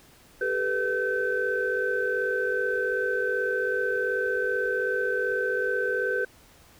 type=tone cluster; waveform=sine; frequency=395.1 / 437.7 / 493.5 / 1536 Hz; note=G4 / A4 / B4 / G6; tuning=+14 / -9 / -1 / -36 cents; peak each=-30 / -33 / -28 / -27 dBFS; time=0.41-6.25 s; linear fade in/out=5 ms; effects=tanh soft clip ceiling -14 dBFS + pink hiss -55 dBFS RMS until 6.79 s